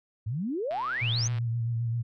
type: exponential sweep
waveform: sine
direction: up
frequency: 98.5 to 6620 Hz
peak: -28 dBFS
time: 0.26-1.28 s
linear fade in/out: 10 ms
type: click train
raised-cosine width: 0.3 ms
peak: -28 dBFS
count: 86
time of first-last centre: 0.71-1.385 s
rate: 126 Hz
type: tone with vibrato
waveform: sine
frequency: 116.5 Hz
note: A#2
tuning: 1 cent flat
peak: -26 dBFS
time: 1.01-2.03 s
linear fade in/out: 20 ms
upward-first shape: sine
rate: 7.6 Hz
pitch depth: 38 cents each way
effects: none